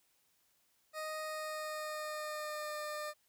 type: tone with pitch glide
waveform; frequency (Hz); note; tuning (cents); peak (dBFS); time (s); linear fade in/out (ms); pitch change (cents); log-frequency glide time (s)
20% pulse; 622.3 to 602.5; D#5 to D5; 0 to +44; -34; 0.93-3.14; 50; -56; 1.22-2.79
effects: white hiss -74 dBFS RMS until 3.28 s